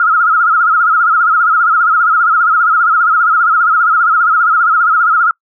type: tone with vibrato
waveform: sine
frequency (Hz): 1342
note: E6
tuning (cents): +31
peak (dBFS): -7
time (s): 0-5.31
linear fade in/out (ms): 2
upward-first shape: sine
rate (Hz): 15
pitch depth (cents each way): 110
effects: noise-tail reverb RT60 0.1 s tail -26 dB re dry